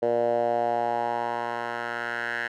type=tone with band-pass filter sweep; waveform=10% pulse; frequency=118.5 Hz; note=A#2; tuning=29 cents sharp; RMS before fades=-27 dBFS; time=0.02-2.48 s; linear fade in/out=10 ms; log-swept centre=530 to 1700 Hz; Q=3.7; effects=none